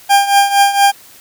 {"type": "tone with tremolo", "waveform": "40% pulse", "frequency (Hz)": 800, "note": "G5", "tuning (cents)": 35, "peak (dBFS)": -4, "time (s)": [0.09, 0.92], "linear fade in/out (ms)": 20, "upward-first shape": "triangle", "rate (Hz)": 4.3, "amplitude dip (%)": 80, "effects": ["white hiss -41 dBFS RMS until 1.2 s"]}